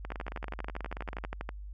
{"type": "two click trains", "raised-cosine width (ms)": 0.5, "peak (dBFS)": [-24, -21], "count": [23, 18], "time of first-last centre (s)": [[0.05, 1.239], [0.12, 1.491]], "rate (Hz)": [18.5, 12.4], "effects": ["added 50 Hz sine -40 dBFS peak until 1.73 s"]}